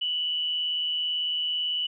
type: tone with amplitude modulation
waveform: sine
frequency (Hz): 2960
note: F#7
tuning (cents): 0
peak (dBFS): -23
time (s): 0.01-1.87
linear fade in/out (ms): 10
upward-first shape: sine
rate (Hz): 158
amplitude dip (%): 45
effects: none